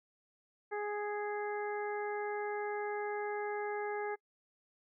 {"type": "harmonic tone", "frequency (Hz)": 415.3, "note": "G#4", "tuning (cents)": 0, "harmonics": [1, 2, 3, 4, 5], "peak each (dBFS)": [-37, -40, -48, -45, -48], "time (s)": [0.71, 4.16], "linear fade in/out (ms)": 20, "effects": ["noise-tail reverb RT60 0.1 s tail -26 dB re dry"]}